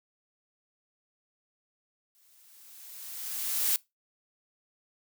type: noise with exponential growth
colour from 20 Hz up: blue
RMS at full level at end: -25 dBFS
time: 2.15-3.76 s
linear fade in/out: 0 ms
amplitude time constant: 350 ms
effects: noise-tail reverb RT60 0.2 s tail -22 dB re dry